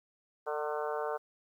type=harmonic tone with a mistuned harmonic; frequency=150 Hz; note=D3; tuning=37 cents sharp; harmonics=3 / 4 / 5 / 6 / 7 / 8 / 9 / 10; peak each=-36 / -38 / -40 / -42 / -43 / -44 / -45 / -46 dBFS; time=0.46-1.18 s; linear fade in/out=20 ms; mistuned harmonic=7; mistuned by=+28 cents; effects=11-bit